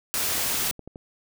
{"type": "noise", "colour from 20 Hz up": "white", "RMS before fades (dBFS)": -26, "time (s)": [0.14, 0.71], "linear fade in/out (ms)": 0}
{"type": "click train", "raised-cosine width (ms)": 2, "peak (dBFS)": -26, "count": 8, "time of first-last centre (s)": [0.38, 0.959], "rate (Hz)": 12.1}
{"effects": []}